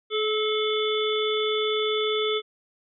harmonic tone with a mistuned harmonic, 433.5 Hz, A4, 26 cents flat, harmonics 1 / 3 / 5 / 7 / 8, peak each -24 / -32 / -34 / -35 / -29 dBFS, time 0.1-2.42 s, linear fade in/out 50 ms, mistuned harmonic 1, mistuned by -19 cents, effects none

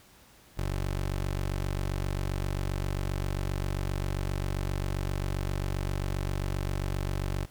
20% pulse tone, 47.54 Hz, F#1, 48 cents sharp, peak -24 dBFS, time 0.57-7.46 s, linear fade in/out 20 ms, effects pink hiss -57 dBFS RMS until 7.5 s

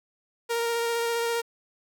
sawtooth tone with vibrato, 466.2 Hz, A#4, in tune, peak -21 dBFS, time 0.49-1.42 s, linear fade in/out 20 ms, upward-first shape square, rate 15 Hz, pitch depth 10 cents each way, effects 9-bit

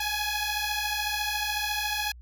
10% pulse beating tone pair, 830.6 / 844.6 Hz, G#5 / G#5, 0 / +29 cents, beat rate 14 Hz, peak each -22 dBFS, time 0-2.12 s, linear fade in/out 5 ms, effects added 60 Hz sine -44 dBFS peak until 2.21 s

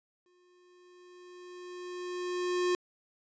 square tone with exponential growth, 358.6 Hz, F4, 46 cents sharp, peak -26 dBFS, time 0.26-2.75 s, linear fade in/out 1 ms, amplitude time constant 540 ms, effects resampled to 16000 Hz

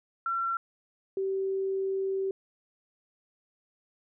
sine tone pair in turn, 1358 / 385.9 Hz, F6 / G4, -49 / -27 cents, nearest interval octave + minor seventh, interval 2178 cents, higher first, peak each -27 dBFS, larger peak neither, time 0.26-0.57 / 1.17-2.31 s, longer second, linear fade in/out 2 ms, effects none

